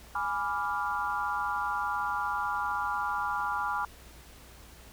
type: chord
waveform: sine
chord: G# diminished seventh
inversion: none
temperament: equal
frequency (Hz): 830.6 / 987.8 / 1174.7 / 1396.9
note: G#5 / B5 / D6 / F6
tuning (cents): 0 / 0 / 0 / 0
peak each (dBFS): -34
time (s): 0.15-3.85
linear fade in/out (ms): 2
effects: added 60 Hz sine -53 dBFS peak until 4.92 s + pink hiss -53 dBFS RMS until 4.92 s